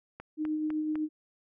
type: click train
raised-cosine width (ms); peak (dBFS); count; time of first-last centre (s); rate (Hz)
0.5; -27; 4; 0.2-0.956; 3.97
type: tone with tremolo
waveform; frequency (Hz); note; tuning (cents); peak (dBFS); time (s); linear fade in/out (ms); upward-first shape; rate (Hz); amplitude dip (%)
sine; 307.9; D#4; -18; -27; 0.37-1.09; 50; sine; 7.9; 30
effects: none